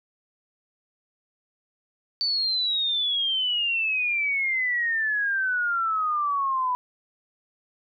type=exponential sweep; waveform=sine; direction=down; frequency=4566 to 987.8 Hz; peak=-22 dBFS; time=2.21-6.75 s; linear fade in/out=0 ms; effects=none